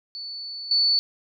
sine tone with level steps, 4470 Hz, C#8, 14 cents sharp, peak -32 / -17 dBFS, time 0.15-0.99 s, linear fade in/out 0 ms, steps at 0.71 s, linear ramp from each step 2 ms, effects none

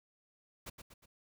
pink noise with echo, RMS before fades -44 dBFS, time 0.66-0.7 s, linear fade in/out 10 ms, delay 120 ms, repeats 3, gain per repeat -6 dB, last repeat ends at 1.06 s, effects none

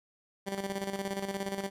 15% pulse tone with tremolo, 196.2 Hz, G3, 2 cents sharp, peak -25 dBFS, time 0.46-1.7 s, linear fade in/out 20 ms, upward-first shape square, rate 17 Hz, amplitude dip 60%, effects resampled to 32000 Hz

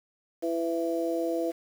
harmonic tone, 166.6 Hz, E3, 19 cents sharp, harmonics 2 / 3 / 4, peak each -29 / -31 / -32 dBFS, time 0.42-1.52 s, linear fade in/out 20 ms, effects 8-bit

